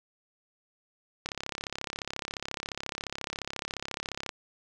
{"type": "click train", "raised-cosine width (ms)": 0.2, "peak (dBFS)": -16, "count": 105, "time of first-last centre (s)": [1.26, 4.292], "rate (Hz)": 34.3, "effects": []}